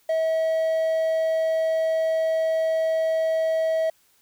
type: tone with quantisation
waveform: triangle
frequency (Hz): 644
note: E5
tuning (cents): -41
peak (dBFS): -18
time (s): 0.09-3.9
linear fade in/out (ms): 5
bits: 8
effects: white hiss -62 dBFS RMS until 4.21 s